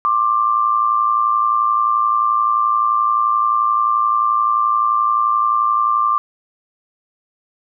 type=tone pair together; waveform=sine; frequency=1067 / 1178.5 Hz; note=C6 / D6; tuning=+34 / +6 cents; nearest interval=major second; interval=172 cents; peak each=-19 / -14 dBFS; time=0.05-6.18 s; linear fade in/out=0 ms; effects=none